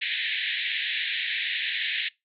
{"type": "band-pass noise", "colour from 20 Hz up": "pink", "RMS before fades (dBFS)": -29, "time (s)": [0.01, 2.09], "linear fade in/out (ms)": 10, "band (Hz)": [1700, 3900], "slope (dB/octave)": 96, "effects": ["noise-tail reverb RT60 0.2 s tail -23 dB re dry"]}